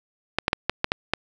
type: clicks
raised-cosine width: 0.3 ms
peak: -4 dBFS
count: 7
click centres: 0.386 / 0.481 / 0.531 / 0.696 / 0.844 / 0.919 / 1.136 s
effects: none